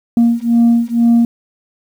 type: beating tone pair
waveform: sine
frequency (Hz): 233.1 / 235.2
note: A#3 / A#3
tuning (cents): 0 / +16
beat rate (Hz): 2.1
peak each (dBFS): -10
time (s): 0.17-1.25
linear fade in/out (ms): 2
effects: tanh soft clip ceiling -5 dBFS + 7-bit